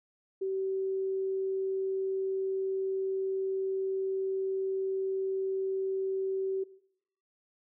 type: tone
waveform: sine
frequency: 383.6 Hz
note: G4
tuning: 37 cents flat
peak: -29 dBFS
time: 0.41-6.64 s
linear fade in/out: 10 ms
effects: noise-tail reverb RT60 0.7 s tail -18 dB re dry